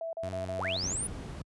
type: tone bursts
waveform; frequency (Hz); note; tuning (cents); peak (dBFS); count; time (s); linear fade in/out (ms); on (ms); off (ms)
sine; 659; E5; -1; -33; 5; 0.01-0.766; 2; 120; 39
type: tone with vibrato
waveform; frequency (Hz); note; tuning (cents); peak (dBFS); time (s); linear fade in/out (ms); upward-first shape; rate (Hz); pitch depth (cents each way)
sawtooth; 92.3; F#2; -4; -33; 0.23-0.93; 0; triangle; 16; 37
type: linear sweep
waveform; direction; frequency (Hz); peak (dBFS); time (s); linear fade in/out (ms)
sine; up; 395.9 to 9956; -31; 0.59-1.07; 2
type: noise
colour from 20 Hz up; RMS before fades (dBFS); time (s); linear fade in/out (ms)
brown; -36; 0.82-1.42; 5
effects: high-pass 60 Hz 12 dB/octave + resampled to 24000 Hz